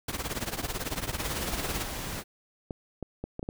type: noise with tremolo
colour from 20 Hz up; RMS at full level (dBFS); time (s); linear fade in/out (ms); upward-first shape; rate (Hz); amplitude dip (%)
pink; -30; 0.08-1.83; 5; triangle; 18; 90
type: noise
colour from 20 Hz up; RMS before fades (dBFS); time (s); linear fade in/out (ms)
pink; -36; 1.18-2.24; 50
type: clicks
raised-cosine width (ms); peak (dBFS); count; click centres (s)
2; -21; 6; 2.708 / 3.027 / 3.24 / 3.394 / 3.429 / 3.489
effects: none